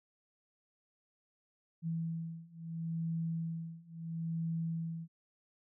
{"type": "beating tone pair", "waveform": "sine", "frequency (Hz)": [164.2, 164.94], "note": ["E3", "E3"], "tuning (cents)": [-6, 1], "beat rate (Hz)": 0.74, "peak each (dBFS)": [-39, -38], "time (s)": [1.82, 5.08], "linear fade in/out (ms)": 50, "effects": []}